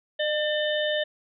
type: harmonic tone with a mistuned harmonic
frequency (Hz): 605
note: D#5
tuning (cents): -49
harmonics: 1 / 3 / 5 / 6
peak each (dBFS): -25 / -30 / -32 / -33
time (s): 0.19-1.04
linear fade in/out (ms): 10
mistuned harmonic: 3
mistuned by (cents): -22
effects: none